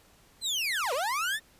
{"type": "linear two-way sweep", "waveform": "30% pulse", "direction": "down then up", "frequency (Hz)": [4186, 466.2, 1849], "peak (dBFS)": -25, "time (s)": [0.41, 1.4], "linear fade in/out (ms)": 50, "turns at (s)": 0.93, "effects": ["pink hiss -60 dBFS RMS until 1.59 s", "resampled to 32000 Hz"]}